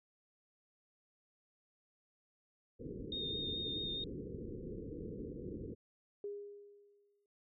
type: low-pass noise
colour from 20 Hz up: white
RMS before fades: -45 dBFS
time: 2.79-5.75 s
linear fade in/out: 20 ms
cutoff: 490 Hz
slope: 96 dB/octave
type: tone with vibrato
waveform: sine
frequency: 3675 Hz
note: A#7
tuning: 25 cents flat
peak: -38 dBFS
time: 3.12-4.04 s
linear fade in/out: 2 ms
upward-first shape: sine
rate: 4.7 Hz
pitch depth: 17 cents each way
type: tone with exponential decay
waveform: sine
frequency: 407.6 Hz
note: G#4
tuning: 32 cents flat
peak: -38 dBFS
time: 6.24-7.26 s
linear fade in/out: 2 ms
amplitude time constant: 220 ms
effects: none